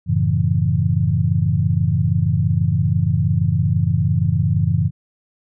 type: chord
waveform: sine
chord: F# minor seventh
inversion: none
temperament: equal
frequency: 92.5 / 110 / 138.59 / 164.81 Hz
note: F#2 / A2 / C#3 / E3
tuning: 0 / 0 / 0 / 0 cents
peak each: -20 dBFS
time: 0.06-4.91 s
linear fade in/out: 50 ms
effects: none